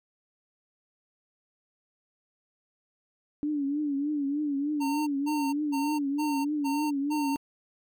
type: tone with vibrato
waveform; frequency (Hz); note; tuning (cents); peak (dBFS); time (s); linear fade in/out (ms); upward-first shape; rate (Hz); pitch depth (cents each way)
sine; 288.8; D4; -29; -26; 3.43-7.36; 0; triangle; 3.3; 100
type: tone bursts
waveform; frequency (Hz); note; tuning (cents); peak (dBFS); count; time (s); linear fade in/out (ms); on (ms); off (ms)
square; 912; A#5; -38; -32; 6; 4.8-7.37; 20; 270; 190
effects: none